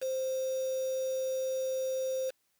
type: tone with quantisation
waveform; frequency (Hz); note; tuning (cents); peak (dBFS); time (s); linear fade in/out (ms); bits
sine; 523; C5; -1; -30; 0.01-2.31; 20; 7
effects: white hiss -75 dBFS RMS until 2.59 s